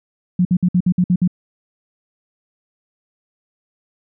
sine tone bursts, 179.5 Hz, F3, 48 cents sharp, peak -11 dBFS, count 8, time 0.39-1.277 s, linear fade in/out 5 ms, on 61 ms, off 57 ms, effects none

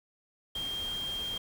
sine tone in noise, 3200 Hz, G7, 35 cents sharp, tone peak -33 dBFS, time 0.55-1.38 s, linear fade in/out 5 ms, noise pink, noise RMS -44 dBFS, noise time 0.55-1.38 s, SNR +8 dB, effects none

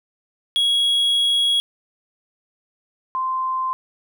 triangle / sine tone pair in turn, 3322 / 1040.3 Hz, G#7 / C6, 0 / -10 cents, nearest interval octave + minor sixth, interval 2010 cents, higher first, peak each -14 / -20 dBFS, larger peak first, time 0.56-1.6 / 3.15-3.73 s, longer first, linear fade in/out 0 ms, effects none

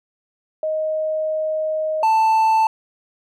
sine / triangle tone pair in turn, 625 / 883.9 Hz, D#5 / A5, +8 / +8 cents, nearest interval tritone, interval 600 cents, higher second, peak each -19 / -11 dBFS, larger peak second, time 0.63-2.03 / 2.03-2.67 s, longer first, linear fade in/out 2 ms, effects none

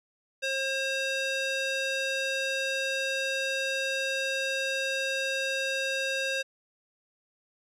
square tone with band-pass filter, 536 Hz, C5, 42 cents sharp, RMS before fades -30 dBFS, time 0.42-6.43 s, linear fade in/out 20 ms, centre 3000 Hz, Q 0.86, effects resampled to 32000 Hz

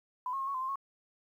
sine tone with pitch steps, 1003 / 1084 / 1074 / 1109 / 1031 / 1052 / 1096 Hz, B5 / C#6 / C6 / C#6 / C6 / C6 / C#6, +26 / -39 / +45 / 0 / -26 / +9 / -20 cents, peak -32 dBFS, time 0.26-0.757 s, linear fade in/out 2 ms, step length 71 ms, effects 11-bit

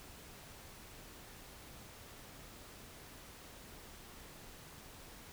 silence, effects pink hiss -54 dBFS RMS until 5.32 s

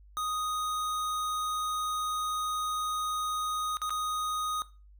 square tone with dropouts, 1244.5 Hz, D#6, in tune, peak -31 dBFS, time 0.17-4.62 s, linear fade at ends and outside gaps 0 ms, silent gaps 3.77-3.817 / 3.895-3.905 s, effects noise-tail reverb RT60 0.3 s tail -17 dB re dry + added 50 Hz sine -52 dBFS peak until 4.99 s

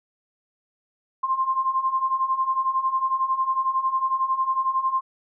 sine beating tone pair, 1046.5 / 1057.5 Hz, C6 / C6, 0 / +18 cents, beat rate 11 Hz, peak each -26 / -22 dBFS, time 1.23-5.01 s, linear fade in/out 10 ms, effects none

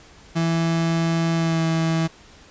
35% pulse tone with pitch glide, 165.5 to 162.94 Hz, E3 to E3, +7 to -20 cents, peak -17 dBFS, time 0.35-2.08 s, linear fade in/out 20 ms, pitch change -27 cents, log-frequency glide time 1.35-1.63 s, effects pink hiss -48 dBFS RMS until 2.5 s + resampled to 16000 Hz

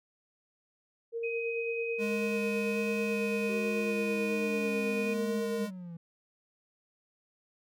sine tone with tremolo, 462.4 Hz, A#4, 14 cents flat, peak -30 dBFS, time 1.12-5.67 s, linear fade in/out 50 ms, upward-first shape sine, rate 9.1 Hz, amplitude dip 35%
sine tone with pitch glide, 2516 to 2468 Hz, D#7 to D#7, +19 to -15 cents, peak -36 dBFS, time 1.23-5.14 s, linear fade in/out 10 ms, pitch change -34 cents, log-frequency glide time 2.99-4.46 s
square tone with vibrato, 207.7 Hz, G#3, in tune, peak -33 dBFS, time 1.98-5.71 s, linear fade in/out 50 ms, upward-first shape square, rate 1.3 Hz, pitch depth 9 cents each way
triangle linear sweep, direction down, 387.2 to 164.81 Hz, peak -38 dBFS, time 3.49-5.97 s, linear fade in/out 5 ms
effects none

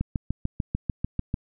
click train, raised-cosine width 5 ms, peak -13 dBFS, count 10, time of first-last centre 0.01-1.341 s, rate 6.76 Hz, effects none

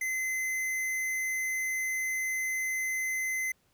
square tone, 2051 Hz, C7, 35 cents flat, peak -30 dBFS, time 0.01-3.52 s, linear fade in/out 5 ms, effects pink hiss -70 dBFS RMS until 3.73 s

